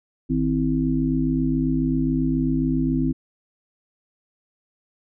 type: harmonic tone with a mistuned harmonic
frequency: 51.91 Hz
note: G#1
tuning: in tune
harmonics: 1 / 3 / 5 / 6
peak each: -28 / -25 / -21 / -27 dBFS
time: 0.29-3.13 s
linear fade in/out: 20 ms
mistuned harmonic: 6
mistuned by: +84 cents
effects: none